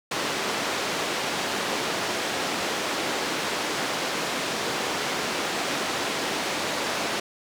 pink band-pass noise, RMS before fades -28 dBFS, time 0.11-7.2 s, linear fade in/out 5 ms, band 300 to 5900 Hz, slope 12 dB/octave, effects none

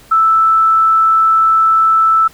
sine tone, 1318.5 Hz, E6, in tune, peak -7 dBFS, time 0.11-2.28 s, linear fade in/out 10 ms, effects pink hiss -43 dBFS RMS until 2.33 s

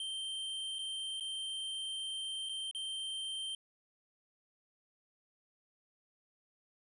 square tone with dropouts, 3136 Hz, G7, in tune, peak -38 dBFS, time 0-3.55 s, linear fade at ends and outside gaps 2 ms, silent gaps 0.786-0.79 / 1.199-1.207 / 2.489-2.493 / 2.712-2.748 s, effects resampled to 24000 Hz

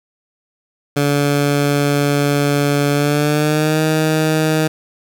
15% pulse tone with pitch glide, 143.6 to 156.6 Hz, D3 to D#3, -39 to +11 cents, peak -7 dBFS, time 0.96-4.68 s, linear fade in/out 10 ms, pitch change +150 cents, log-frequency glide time 2.92-3.82 s, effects none

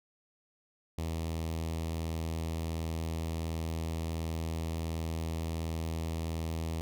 sawtooth tone with notch filter, 81.4 Hz, E2, 21 cents flat, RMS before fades -35 dBFS, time 0.98-6.81 s, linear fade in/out 0 ms, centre 1500 Hz, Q 1.4, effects none

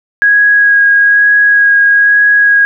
sine tone with vibrato, 1650 Hz, G#6, 12 cents flat, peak -4 dBFS, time 0.22-2.65 s, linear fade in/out 0 ms, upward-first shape sine, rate 1.1 Hz, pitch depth 12 cents each way, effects none

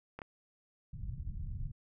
clicks, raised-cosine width 0.5 ms, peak -28 / -27 dBFS, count 2, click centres 0.19 / 0.218 s
pink low-pass noise, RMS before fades -40 dBFS, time 0.93-1.72 s, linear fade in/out 10 ms, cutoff 130 Hz, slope 24 dB/octave
effects none

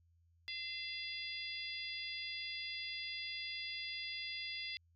harmonic tone with a mistuned harmonic, 687 Hz, F5, 29 cents flat, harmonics 3 / 4 / 5 / 6 / 7, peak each -46 / -48 / -47 / -53 / -46 dBFS, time 0.48-4.77 s, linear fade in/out 0 ms, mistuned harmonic 4, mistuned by -32 cents, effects added 84 Hz sine -68 dBFS peak until 4.95 s

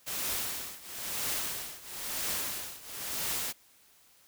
white noise with tremolo, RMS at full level -32 dBFS, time 0.06-3.53 s, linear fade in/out 20 ms, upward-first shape triangle, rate 1 Hz, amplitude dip 90%, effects white hiss -62 dBFS RMS until 4.27 s

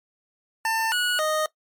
25% pulse tone with pitch steps, 895 / 1461 / 620 Hz, A5 / F#6 / D#5, +29 / -22 / -6 cents, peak -18 dBFS, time 0.65-1.46 s, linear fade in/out 2 ms, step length 270 ms, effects noise-tail reverb RT60 0.1 s tail -19 dB re dry + MP3 96 kbps

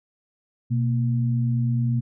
sine tone pair together, 123.47 / 232.6 Hz, B2 / A#3, 0 / -4 cents, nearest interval major seventh, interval 1096 cents, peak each -20 / -27 dBFS, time 0.7-2.01 s, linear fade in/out 20 ms, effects none

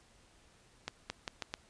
accelerating click train, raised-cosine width 0.2 ms, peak -19 dBFS, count 5, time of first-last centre 0.88-1.539 s, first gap 220 ms, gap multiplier 0.81, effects pink hiss -64 dBFS RMS until 1.69 s + resampled to 22050 Hz

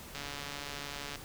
click train, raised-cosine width 0.2 ms, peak -23 dBFS, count 145, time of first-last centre 0.15-1.157 s, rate 143 Hz, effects pink hiss -48 dBFS RMS until 1.24 s

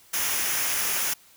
white noise with comb filter, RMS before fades -26 dBFS, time 0.13-1.14 s, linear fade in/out 10 ms, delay 0.24 ms, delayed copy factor -0.5, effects white hiss -55 dBFS RMS until 1.36 s

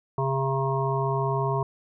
harmonic tone, 134.9 Hz, C#3, 47 cents flat, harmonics 1 / 3 / 5 / 7 / 8, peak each -26 / -29 / -32 / -30 / -32 dBFS, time 0.18-1.63 s, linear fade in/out 2 ms, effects none

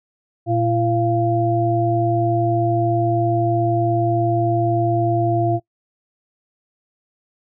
sine tone cluster, 117 / 340.2 / 690 Hz, A#2 / F4 / F5, +7 / -45 / -21 cents, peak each -20 dBFS, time 0.46-5.6 s, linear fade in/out 50 ms, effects noise-tail reverb RT60 0.1 s tail -21 dB re dry

